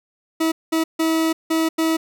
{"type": "tone bursts at uneven times", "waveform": "40% pulse", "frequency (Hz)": 322.8, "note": "E4", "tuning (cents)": -36, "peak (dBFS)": -16, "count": 5, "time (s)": [[0.4, 0.52], [0.72, 0.84], [0.99, 1.33], [1.5, 1.69], [1.78, 1.97]], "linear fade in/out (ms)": 10, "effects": []}